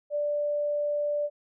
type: tone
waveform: sine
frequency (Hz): 587.3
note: D5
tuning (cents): 0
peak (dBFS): -25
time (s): 0.1-1.3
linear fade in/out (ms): 50
effects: none